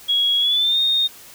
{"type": "tone with pitch glide", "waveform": "sine", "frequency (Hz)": [3322, 3686], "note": ["G#7", "A#7"], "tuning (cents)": [0, -20], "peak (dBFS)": -15, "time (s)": [0.08, 1.08], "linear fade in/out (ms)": 20, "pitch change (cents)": 180, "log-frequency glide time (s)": [0.39, 0.79], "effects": ["white hiss -43 dBFS RMS until 1.34 s"]}